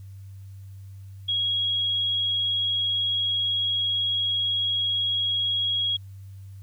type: tone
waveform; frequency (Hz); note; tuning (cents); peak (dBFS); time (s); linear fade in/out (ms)
sine; 3306; G#7; -9; -22; 1.28-5.97; 10
effects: added 97 Hz sine -39 dBFS peak until 6.62 s + white hiss -64 dBFS RMS until 6.62 s